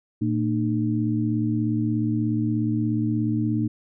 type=tone cluster; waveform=sine; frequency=115.7 / 227.1 / 303.9 Hz; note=A#2 / A#3 / D#4; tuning=-13 / -45 / -41 cents; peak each=-25 dBFS; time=0.21-3.68 s; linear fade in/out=10 ms; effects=none